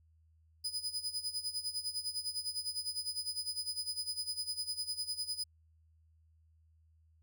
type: tone with tremolo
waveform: 35% pulse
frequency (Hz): 4980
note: D#8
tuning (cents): +1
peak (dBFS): -32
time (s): 0.64-5.44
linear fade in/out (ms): 10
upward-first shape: sine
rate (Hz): 9.9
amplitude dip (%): 80
effects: added 80 Hz sine -64 dBFS peak until 7.22 s